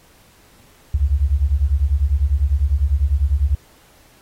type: beating tone pair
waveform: sine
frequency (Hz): 65.41 / 75.41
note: C2 / D2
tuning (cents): 0 / +46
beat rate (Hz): 10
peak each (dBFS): -17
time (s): 0.94-3.55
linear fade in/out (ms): 5
effects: pink hiss -52 dBFS RMS until 4.21 s + AAC 48 kbps